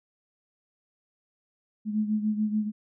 sine beating tone pair, 212.1 / 219 Hz, G#3 / A3, +37 / -8 cents, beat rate 6.9 Hz, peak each -25 / -31 dBFS, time 1.85-2.72 s, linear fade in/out 50 ms, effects none

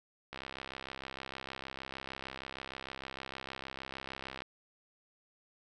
click train, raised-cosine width 0.3 ms, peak -25 dBFS, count 273, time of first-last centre 0.33-4.42 s, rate 66.5 Hz, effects none

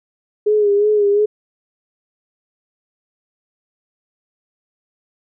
sine tone with vibrato, 414.4 Hz, G#4, 4 cents flat, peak -11 dBFS, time 0.46-1.26 s, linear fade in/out 10 ms, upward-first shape sine, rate 2.8 Hz, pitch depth 48 cents each way, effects none

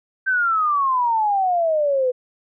sine exponential sweep, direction down, 1568 to 493.9 Hz, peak -16 dBFS, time 0.26-2.12 s, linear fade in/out 20 ms, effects none

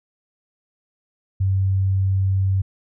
sine tone, 96 Hz, G2, 36 cents flat, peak -16 dBFS, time 1.4-2.62 s, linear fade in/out 10 ms, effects none

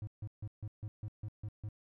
triangle tone bursts, 106.2 Hz, G#2, 39 cents sharp, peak -36 dBFS, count 9, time 0.02-1.688 s, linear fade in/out 0 ms, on 52 ms, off 150 ms, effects none

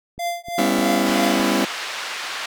click train, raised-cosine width 3 ms, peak -26 dBFS, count 5, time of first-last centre 0.18-1.4 s, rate 3.28 Hz
square tone with tremolo, 692 Hz, F5, 16 cents flat, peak -21 dBFS, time 0.19-1.44 s, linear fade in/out 5 ms, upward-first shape triangle, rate 3.1 Hz, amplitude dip 100%
sawtooth chord, C# half-diminished seventh, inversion second, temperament just, 199.57 / 249.5 / 277.2 / 332.6 Hz, G3 / B3 / C#4 / E4, +31 / +18 / 0 / +16 cents, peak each -19 dBFS, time 0.58-1.65 s, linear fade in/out 5 ms
pink band-pass noise, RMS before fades -29 dBFS, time 1.06-2.46 s, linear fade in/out 5 ms, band 1100 to 4700 Hz, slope 12 dB/octave
effects none

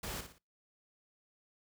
pink noise with echo, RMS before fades -41 dBFS, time 0.03-0.21 s, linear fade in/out 5 ms, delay 58 ms, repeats 3, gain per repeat -8 dB, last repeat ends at 0.384 s, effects noise-tail reverb RT60 0.3 s tail -26 dB re dry

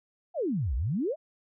sine exponential two-way sweep, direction down then up, 760 to 55 to 679 Hz, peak -26 dBFS, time 0.34-1.16 s, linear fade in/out 50 ms, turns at 0.75 s, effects none

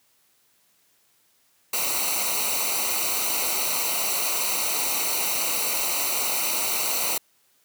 white noise with comb filter, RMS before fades -25 dBFS, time 1.73-7.18 s, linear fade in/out 5 ms, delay 0.59 ms, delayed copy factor -0.85, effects white hiss -64 dBFS RMS until 7.64 s + high-pass 80 Hz 12 dB/octave

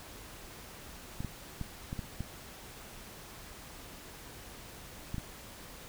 clicks, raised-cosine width 5 ms, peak -24 dBFS, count 8, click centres 1.205 / 1.247 / 1.613 / 1.929 / 1.992 / 2.206 / 5.144 / 5.182 s, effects pink hiss -49 dBFS RMS until 5.88 s

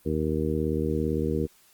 harmonic tone, 77.7 Hz, D#2, 2 cents flat, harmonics 1 / 2 / 3 / 4 / 5 / 6, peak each -31 / -31 / -31 / -31 / -31 / -31 dBFS, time 0.05-1.47 s, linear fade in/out 20 ms, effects white hiss -59 dBFS RMS until 1.73 s + Opus 32 kbps

